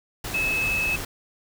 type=tone in noise; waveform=sine; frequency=2593 Hz; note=E7; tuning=29 cents flat; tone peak=-22 dBFS; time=0.34-0.96 s; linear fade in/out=5 ms; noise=pink; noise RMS=-32 dBFS; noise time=0.24-1.05 s; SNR=+7 dB; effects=none